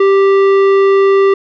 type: tone with tanh clipping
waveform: triangle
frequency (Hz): 392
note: G4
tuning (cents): 0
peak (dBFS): -8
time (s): 0-1.34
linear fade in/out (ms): 5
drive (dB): 17
effects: none